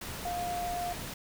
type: tone in noise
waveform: sine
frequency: 705 Hz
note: F5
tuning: 16 cents sharp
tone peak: -32 dBFS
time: 0.25-0.93 s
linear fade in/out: 5 ms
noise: pink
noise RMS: -40 dBFS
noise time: 0.01-1.14 s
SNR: +5 dB
effects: none

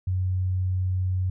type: tone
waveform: sine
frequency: 92.5 Hz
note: F#2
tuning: in tune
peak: -22 dBFS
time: 0.07-1.3 s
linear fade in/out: 5 ms
effects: none

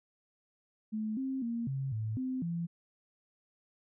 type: tone with pitch steps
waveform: sine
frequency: 216.5 / 265.4 / 233.1 / 135 / 109.4 / 258.2 / 169.5 Hz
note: A3 / C4 / A#3 / C#3 / A2 / C4 / E3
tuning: -28 / +25 / 0 / -45 / -9 / -23 / +49 cents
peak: -32 dBFS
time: 0.92-2.67 s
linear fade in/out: 20 ms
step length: 250 ms
effects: none

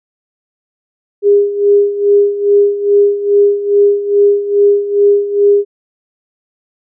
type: tone with tremolo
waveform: sine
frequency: 406.4 Hz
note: G#4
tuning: 38 cents flat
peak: -4 dBFS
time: 1.22-5.65 s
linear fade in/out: 50 ms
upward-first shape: sine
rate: 2.4 Hz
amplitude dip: 75%
effects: none

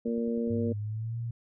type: harmonic tone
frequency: 116.54 Hz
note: A#2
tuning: in tune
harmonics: 2 / 3 / 4 / 5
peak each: -29 / -39 / -32 / -42 dBFS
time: 0.05-0.73 s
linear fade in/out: 10 ms
type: click train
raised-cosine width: 3 ms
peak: -35 dBFS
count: 7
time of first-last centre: 0.08-0.674 s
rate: 10.1 Hz
type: tone with pitch glide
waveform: sine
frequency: 103.4 to 116.73 Hz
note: G#2 to A#2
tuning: -7 to +3 cents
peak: -31 dBFS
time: 0.5-1.31 s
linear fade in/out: 5 ms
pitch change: +210 cents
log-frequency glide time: 0.77-1.18 s
effects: none

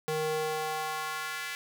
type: tone with high-pass filter sweep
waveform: square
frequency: 155.56 Hz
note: D#3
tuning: in tune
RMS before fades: -33 dBFS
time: 0.08-1.55 s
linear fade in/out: 0 ms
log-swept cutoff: 330 to 1900 Hz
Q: 1.8
effects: none

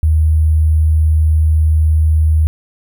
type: tone with sample-and-hold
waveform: sine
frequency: 78.2 Hz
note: D#2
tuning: 9 cents sharp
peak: -8 dBFS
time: 0.03-2.47 s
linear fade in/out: 0 ms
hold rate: 11025 Hz
effects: none

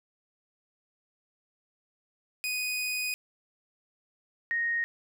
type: tone pair in turn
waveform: sawtooth / sine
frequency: 2489 / 1864.6 Hz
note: D#7 / A#6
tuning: 0 / 0 cents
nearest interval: perfect fourth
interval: 500 cents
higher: first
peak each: -26 dBFS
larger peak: neither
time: 2.44-3.14 / 4.51-4.84 s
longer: first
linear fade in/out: 0 ms
effects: none

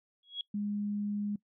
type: tone with exponential growth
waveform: sine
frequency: 3322 Hz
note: G#7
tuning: in tune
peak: -30 dBFS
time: 0.23-0.41 s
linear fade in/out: 2 ms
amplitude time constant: 39 ms
type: tone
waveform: sine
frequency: 205.9 Hz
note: G#3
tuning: 15 cents flat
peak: -31 dBFS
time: 0.54-1.36 s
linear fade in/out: 5 ms
effects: noise-tail reverb RT60 0.1 s tail -21 dB re dry

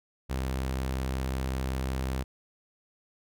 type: tone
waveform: sawtooth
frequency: 65.41 Hz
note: C2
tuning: in tune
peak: -25 dBFS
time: 0.29-2.24 s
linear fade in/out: 20 ms
effects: none

